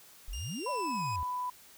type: exponential two-way sweep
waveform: sine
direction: up then down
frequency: 34.19 to 614 to 71.3 Hz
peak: -36 dBFS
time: 0.28-1.23 s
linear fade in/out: 0 ms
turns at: 0.7 s
type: tone with pitch glide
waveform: 20% pulse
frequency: 2816 to 2523 Hz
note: F7 to D#7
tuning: +14 to +23 cents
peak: -36 dBFS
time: 0.33-1.16 s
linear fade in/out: 2 ms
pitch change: -191 cents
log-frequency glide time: 0.56-1.03 s
type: tone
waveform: sine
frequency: 995 Hz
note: B5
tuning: 13 cents sharp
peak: -32 dBFS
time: 0.66-1.5 s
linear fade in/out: 5 ms
effects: white hiss -56 dBFS RMS until 1.77 s